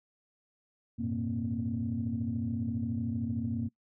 sine tone cluster, 93 / 107.6 / 120.5 / 232.2 / 266.2 Hz, F#2 / A2 / B2 / A#3 / C4, +9 / -38 / -42 / -7 / +30 cents, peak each -38 / -39 / -38 / -32 / -40 dBFS, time 0.98-3.69 s, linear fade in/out 20 ms, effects noise-tail reverb RT60 0.1 s tail -22 dB re dry + tanh soft clip ceiling -21 dBFS

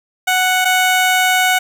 15% pulse tone pair in turn, 740 / 740 Hz, F#5 / F#5, 0 / 0 cents, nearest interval unison, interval 0 cents, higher neither, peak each -6 / -5 dBFS, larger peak second, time 0.27-0.65 / 0.65-1.59 s, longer second, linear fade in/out 10 ms, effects none

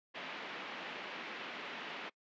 white band-pass noise, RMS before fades -45 dBFS, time 0.14-2.1 s, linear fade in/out 20 ms, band 190 to 3000 Hz, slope 24 dB/octave, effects noise-tail reverb RT60 0.1 s tail -23 dB re dry + resampled to 16000 Hz

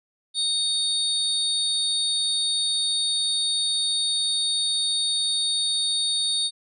sine tone cluster, 3703 / 4488 / 9010 Hz, A#7 / C#8 / C#9, -12 / +21 / +27 cents, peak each -23 / -28 / -29 dBFS, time 0.34-6.51 s, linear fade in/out 50 ms, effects none

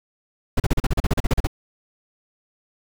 brown noise bursts, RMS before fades -17 dBFS, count 14, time 0.57-1.471 s, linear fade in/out 5 ms, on 30 ms, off 37 ms, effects none

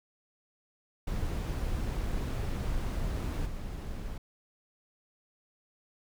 brown noise with level steps, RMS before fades -32 / -38 dBFS, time 1.07-4.18 s, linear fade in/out 5 ms, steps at 3.45 s, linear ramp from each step 20 ms, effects none

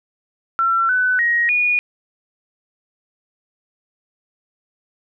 sine tone with pitch steps, 1352 / 1501 / 1886 / 2451 Hz, E6 / F#6 / A#6 / D#7, +43 / +24 / +20 / -27 cents, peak -14 dBFS, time 0.59-1.79 s, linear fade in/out 0 ms, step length 300 ms, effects none

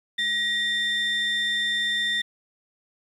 sine tone pair together, 1898 / 3583 Hz, A#6 / A7, +31 / +31 cents, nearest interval major seventh, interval 1100 cents, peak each -23 dBFS, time 0.18-2.22 s, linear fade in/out 10 ms, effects tanh soft clip ceiling -19 dBFS + 9-bit

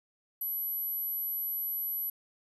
sine tone, 11790 Hz, F#9, 7 cents flat, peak -31 dBFS, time 0.41-2.1 s, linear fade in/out 5 ms, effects none

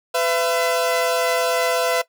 sawtooth tone pair together, 504 / 673 Hz, B4 / E5, +35 / +36 cents, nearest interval perfect fourth, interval 501 cents, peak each -17 dBFS, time 0.14-2.02 s, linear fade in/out 10 ms, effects noise-tail reverb RT60 0.1 s tail -17 dB re dry

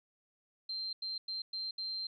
sine tone bursts at uneven times, 4147 Hz, C8, 16 cents flat, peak -36 dBFS, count 5, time 0.69-0.93 / 1.02-1.18 / 1.28-1.42 / 1.53-1.71 / 1.78-2.07 s, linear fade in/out 5 ms, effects none

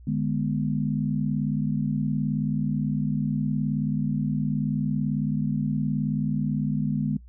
sine chord, G# diminished, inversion second, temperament equal with one note detuned, 149.05 / 207.7 / 246.9 Hz, D3 / G#3 / B3, +26 / 0 / 0 cents, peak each -26 / -27 / -29 dBFS, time 0.07-7.17 s, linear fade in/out 5 ms, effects noise-tail reverb RT60 0.1 s tail -20 dB re dry + added 60 Hz sine -44 dBFS peak until 7.28 s

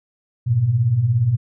sine beating tone pair, 103.83 / 120.83 Hz, G#2 / B2, 0 / -37 cents, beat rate 17 Hz, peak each -22 / -15 dBFS, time 0.46-1.37 s, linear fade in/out 20 ms, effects none

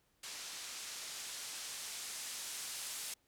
blue noise with low-pass filter sweep, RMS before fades -45 dBFS, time 0.23-3.14 s, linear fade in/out 5 ms, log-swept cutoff 5700 to 8900 Hz, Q 0.71, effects pink hiss -75 dBFS RMS until 3.27 s

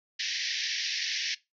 white band-pass noise, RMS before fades -32 dBFS, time 0.19-1.35 s, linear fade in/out 10 ms, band 1700 to 5900 Hz, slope 96 dB/octave, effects noise-tail reverb RT60 0.2 s tail -19 dB re dry

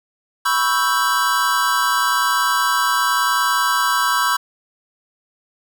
square chord, C# half-diminished seventh, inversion third, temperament equal, 987.8 / 1108.7 / 1318.5 / 1568 Hz, B5 / C#6 / E6 / G6, 0 / 0 / 0 / 0 cents, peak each -22 dBFS, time 0.45-4.37 s, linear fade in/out 10 ms, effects none

